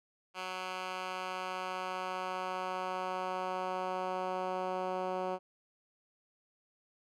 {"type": "tone with band-pass filter sweep", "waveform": "10% pulse", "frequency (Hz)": 185, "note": "F#3", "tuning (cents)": 0, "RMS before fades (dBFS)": -37, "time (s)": [0.34, 5.39], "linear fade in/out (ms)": 50, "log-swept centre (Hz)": [2100, 590], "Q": 0.87, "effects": []}